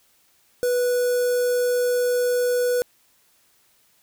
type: tone with notch filter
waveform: square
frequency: 491.4 Hz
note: B4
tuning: 9 cents flat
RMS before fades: -21 dBFS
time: 0.63-2.82 s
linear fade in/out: 0 ms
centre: 2700 Hz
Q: 0.5
effects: white hiss -61 dBFS RMS until 4.02 s